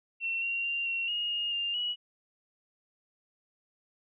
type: tone with pitch steps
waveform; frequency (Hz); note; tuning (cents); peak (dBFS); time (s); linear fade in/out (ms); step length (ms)
sine; 2711 / 2754 / 2776 / 2735 / 2865 / 2849 / 2801 / 2923; E7 / F7 / F7 / F7 / F7 / F7 / F7 / F#7; +48 / -25 / -11 / -37 / +44 / +34 / +4 / -22; -29; 0.2-1.96; 50; 220
effects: none